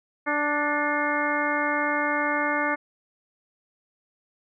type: harmonic tone with a mistuned harmonic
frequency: 293.7 Hz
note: D4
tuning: in tune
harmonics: 1 / 2 / 3 / 4 / 5 / 6 / 7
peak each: -30 / -30 / -30 / -30 / -30 / -30 / -30 dBFS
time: 0.26-2.76 s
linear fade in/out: 20 ms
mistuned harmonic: 7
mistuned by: +64 cents
effects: none